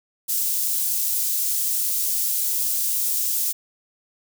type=high-pass noise; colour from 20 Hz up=white; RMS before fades=-23 dBFS; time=0.28-3.53 s; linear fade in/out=20 ms; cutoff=7100 Hz; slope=12 dB/octave; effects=none